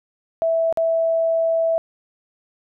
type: tone with dropouts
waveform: sine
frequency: 657 Hz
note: E5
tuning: 6 cents flat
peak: -16 dBFS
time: 0.42-1.78 s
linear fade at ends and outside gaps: 0 ms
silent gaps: 0.726-0.773 s
effects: none